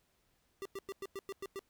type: tone bursts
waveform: square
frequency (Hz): 392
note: G4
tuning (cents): 0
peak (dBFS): -40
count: 8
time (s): 0.62-1.592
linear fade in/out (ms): 0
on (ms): 34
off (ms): 100
effects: pink hiss -75 dBFS RMS until 1.69 s